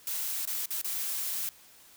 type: noise with dropouts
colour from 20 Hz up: blue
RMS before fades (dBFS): -33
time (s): 0.07-1.49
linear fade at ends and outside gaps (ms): 1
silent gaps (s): 0.453-0.474 / 0.658-0.706 / 0.815-0.845
effects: white hiss -56 dBFS RMS until 1.96 s